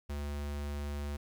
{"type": "tone", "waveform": "square", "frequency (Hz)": 72.4, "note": "D2", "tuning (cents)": -24, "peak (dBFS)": -36, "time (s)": [0.09, 1.17], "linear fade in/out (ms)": 10, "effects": ["12-bit"]}